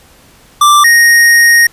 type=tone pair in turn; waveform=square; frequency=1176 / 1866.8 Hz; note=D6 / A#6; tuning=+2 / +2 cents; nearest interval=minor sixth; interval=800 cents; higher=second; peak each=-4 dBFS; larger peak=neither; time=0.61-0.84 / 0.84-1.67 s; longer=second; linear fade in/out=5 ms; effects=pink hiss -43 dBFS RMS until 1.72 s + resampled to 32000 Hz